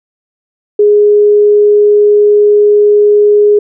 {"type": "tone", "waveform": "sine", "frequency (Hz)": 415.3, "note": "G#4", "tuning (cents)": 0, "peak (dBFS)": -3, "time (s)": [0.79, 3.59], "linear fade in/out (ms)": 5, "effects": []}